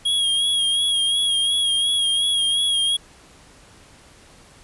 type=tone with vibrato; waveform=square; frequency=3284 Hz; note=G#7; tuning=20 cents flat; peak=-18 dBFS; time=0.05-2.97 s; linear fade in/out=10 ms; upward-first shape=sine; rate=2.8 Hz; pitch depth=39 cents each way; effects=pink hiss -49 dBFS RMS until 4.63 s + resampled to 24000 Hz